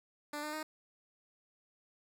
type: tone with pitch steps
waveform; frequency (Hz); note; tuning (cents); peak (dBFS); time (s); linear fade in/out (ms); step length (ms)
10% pulse; 295 / 302.2 / 309.7; D4 / D4 / D#4; +8 / +50 / -8; -30; 0.33-0.63; 5; 100
effects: none